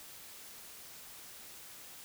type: silence
effects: white hiss -51 dBFS RMS until 2.04 s